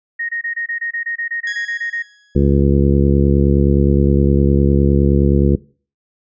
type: tone bursts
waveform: sine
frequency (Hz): 1864.7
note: A#6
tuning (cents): 0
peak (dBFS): -19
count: 15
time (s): 0.19-2.026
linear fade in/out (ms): 10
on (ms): 100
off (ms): 24
type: tone with exponential decay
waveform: sawtooth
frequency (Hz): 1670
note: G#6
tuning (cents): +9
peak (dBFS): -21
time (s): 1.47-2.62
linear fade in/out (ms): 2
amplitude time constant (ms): 250
type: harmonic tone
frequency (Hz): 69.7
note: C#2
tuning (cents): +10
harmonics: 1 / 2 / 3 / 4 / 5 / 6 / 7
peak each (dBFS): -15 / -15 / -16 / -23 / -18 / -23 / -24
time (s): 2.35-5.56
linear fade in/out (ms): 10
effects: noise-tail reverb RT60 0.4 s tail -21 dB re dry + resampled to 16000 Hz